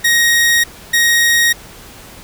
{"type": "tone pair in turn", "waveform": "sawtooth", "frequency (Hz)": [1877, 1877], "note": ["A#6", "A#6"], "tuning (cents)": [11, 11], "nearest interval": "unison", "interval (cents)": 0, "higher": "neither", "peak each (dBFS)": -6, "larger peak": "neither", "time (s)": [[0.04, 0.64], [0.93, 1.53]], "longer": "neither", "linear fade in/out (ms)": 10, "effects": ["pink hiss -37 dBFS RMS until 2.23 s"]}